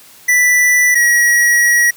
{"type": "tone pair in turn", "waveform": "square", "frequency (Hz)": [1975.5, 1911.5], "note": ["B6", "A#6"], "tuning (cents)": [0, 43], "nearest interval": "minor second", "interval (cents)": 57, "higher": "first", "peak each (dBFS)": -9, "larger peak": "neither", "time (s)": [[0.28, 0.95], [0.95, 1.91]], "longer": "second", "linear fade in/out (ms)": 10, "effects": ["white hiss -42 dBFS RMS until 1.96 s", "high-pass 60 Hz 12 dB/octave"]}